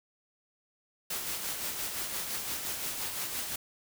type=noise with tremolo; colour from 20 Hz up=white; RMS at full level=-34 dBFS; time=1.1-3.56 s; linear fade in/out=5 ms; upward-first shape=sine; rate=5.8 Hz; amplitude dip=40%; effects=none